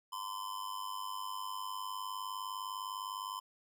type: tone with amplitude modulation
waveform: square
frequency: 1025 Hz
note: C6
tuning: 36 cents flat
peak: -36 dBFS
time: 0.12-3.4 s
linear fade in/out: 10 ms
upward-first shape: sine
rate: 99.8 Hz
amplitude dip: 80%
effects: none